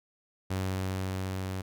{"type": "tone with level ramp", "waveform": "sawtooth", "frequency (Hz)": 94.4, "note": "F#2", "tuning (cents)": 35, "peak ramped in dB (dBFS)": [-25, -29], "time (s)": [0.5, 1.62], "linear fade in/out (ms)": 10, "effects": []}